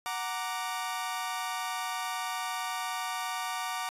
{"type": "chord", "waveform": "sawtooth", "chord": "Gb augmented", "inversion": "none", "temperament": "equal", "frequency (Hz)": [740, 932.3, 1174.7], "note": ["Gb5", "Bb5", "D6"], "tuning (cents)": [0, 0, 0], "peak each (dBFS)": -33, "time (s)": [0.06, 3.89], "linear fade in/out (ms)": 0, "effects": ["resampled to 32000 Hz"]}